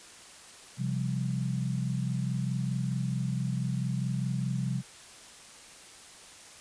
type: chord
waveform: sine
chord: C suspended fourth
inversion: none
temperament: equal with one note detuned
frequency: 130.81 / 171.42 / 196 Hz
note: C3 / F3 / G3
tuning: 0 / -32 / 0 cents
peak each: -30 / -34 / -35 dBFS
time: 0.77-4.83 s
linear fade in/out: 50 ms
effects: white hiss -50 dBFS RMS until 6.6 s + resampled to 22050 Hz